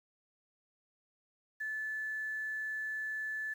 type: tone with quantisation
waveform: sine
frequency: 1738 Hz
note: A6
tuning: 22 cents flat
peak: -35 dBFS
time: 1.6-3.54 s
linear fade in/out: 10 ms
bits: 10
effects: none